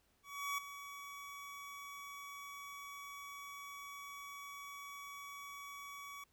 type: tone with ADSR envelope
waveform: 25% pulse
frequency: 1132 Hz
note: C#6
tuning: 36 cents sharp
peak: -32 dBFS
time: 0.23-6.24 s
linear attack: 350 ms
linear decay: 6 ms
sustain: -12 dB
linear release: 5 ms
effects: pink hiss -75 dBFS RMS until 6.32 s